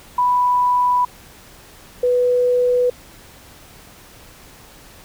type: tone pair in turn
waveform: sine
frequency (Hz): 987.8 / 493.9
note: B5 / B4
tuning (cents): 0 / 0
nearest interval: octave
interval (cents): 1200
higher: first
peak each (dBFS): -13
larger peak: neither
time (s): 0.18-1.05 / 2.03-2.9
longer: neither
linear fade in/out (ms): 5
effects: pink hiss -44 dBFS RMS until 5.04 s